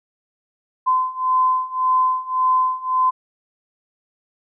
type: beating tone pair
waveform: sine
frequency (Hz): 1025 / 1026.8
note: C6 / C6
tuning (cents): -36 / -33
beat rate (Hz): 1.8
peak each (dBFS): -20 / -18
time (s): 0.86-3.11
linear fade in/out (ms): 20
effects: none